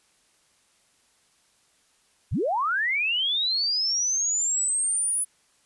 sine linear sweep, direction up, 43.6 to 10000 Hz, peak -22 dBFS, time 2.31-5.25 s, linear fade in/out 20 ms, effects white hiss -64 dBFS RMS until 5.65 s + resampled to 24000 Hz

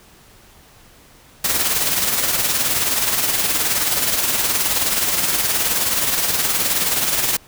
white noise with tremolo, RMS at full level -17 dBFS, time 1.44-7.37 s, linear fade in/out 5 ms, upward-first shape sine, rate 19 Hz, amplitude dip 45%, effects pink hiss -48 dBFS RMS until 7.47 s

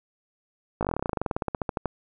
slowing click train, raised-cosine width 1 ms, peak -12 dBFS, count 25, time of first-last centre 0.81-1.857 s, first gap 18 ms, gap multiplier 1.07, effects none

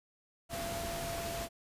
sine tone in noise, 678 Hz, E5, 49 cents sharp, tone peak -39 dBFS, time 0.49-1.49 s, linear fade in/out 50 ms, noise pink, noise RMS -40 dBFS, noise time 0.49-1.49 s, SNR -2 dB, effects resampled to 32000 Hz

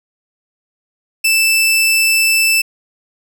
sawtooth tone, 2645 Hz, E7, 5 cents sharp, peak -7 dBFS, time 1.24-2.62 s, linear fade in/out 10 ms, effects none

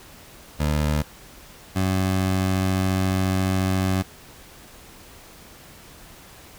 20% pulse tone pair in turn, 75.2 / 94.28 Hz, D2 / F#2, +42 / +33 cents, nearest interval major third, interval 391 cents, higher second, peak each -15 dBFS, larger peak neither, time 0.59-1.03 / 1.75-4.03 s, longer second, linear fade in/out 20 ms, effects pink hiss -46 dBFS RMS until 6.58 s

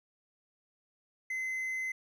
triangle tone, 2051 Hz, C7, 35 cents flat, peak -31 dBFS, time 1.3-1.92 s, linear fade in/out 5 ms, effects none

